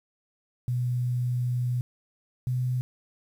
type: tone pair in turn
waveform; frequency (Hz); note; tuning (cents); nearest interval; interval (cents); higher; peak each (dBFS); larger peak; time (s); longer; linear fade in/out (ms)
sine; 123.47 / 125.92; B2 / B2; 0 / +34; unison; 34; second; -24; neither; 0.68-1.81 / 2.47-2.81; first; 0
effects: 9-bit